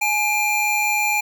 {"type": "tone pair together", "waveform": "square", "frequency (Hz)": [841, 2379], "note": ["G#5", "D7"], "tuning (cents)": [22, 22], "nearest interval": "octave + tritone", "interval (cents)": 1800, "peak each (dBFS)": [-23, -20], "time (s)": [0.01, 1.21], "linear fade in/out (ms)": 10, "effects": []}